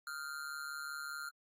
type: tone with amplitude modulation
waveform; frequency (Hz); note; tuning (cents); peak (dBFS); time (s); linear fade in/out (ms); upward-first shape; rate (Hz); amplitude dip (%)
square; 1396.9; F6; 0; -38; 0.07-1.29; 2; sine; 145; 80
effects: AAC 48 kbps